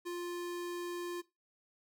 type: tone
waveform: square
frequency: 350 Hz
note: F4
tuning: 4 cents sharp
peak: -38 dBFS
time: 0.05-1.22 s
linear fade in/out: 20 ms
effects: noise-tail reverb RT60 0.2 s tail -17 dB re dry